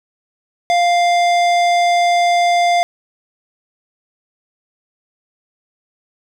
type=tone with hard clipping; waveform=sine; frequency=698.5 Hz; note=F5; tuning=in tune; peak=-13 dBFS; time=0.7-2.83 s; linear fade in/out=0 ms; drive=15 dB; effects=none